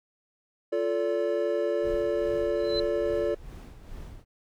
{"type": "chord", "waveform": "triangle", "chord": "D minor", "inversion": "first", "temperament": "equal with one note detuned", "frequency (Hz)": [349.2, 440, 574.6], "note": ["F4", "A4", "D5"], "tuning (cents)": [0, 0, -38], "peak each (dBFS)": [-28, -27, -26], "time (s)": [0.72, 3.35], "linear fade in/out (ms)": 10}
{"type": "noise with tremolo", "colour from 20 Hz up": "brown", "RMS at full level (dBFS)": -40, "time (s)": [1.81, 4.25], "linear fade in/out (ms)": 50, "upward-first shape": "sine", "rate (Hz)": 2.4, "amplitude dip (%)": 55}
{"type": "tone with exponential growth", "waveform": "sine", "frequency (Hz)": 4045, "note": "B7", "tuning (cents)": 41, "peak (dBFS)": -26, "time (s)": [2.51, 2.8], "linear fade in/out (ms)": 5, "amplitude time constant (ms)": 62}
{"effects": []}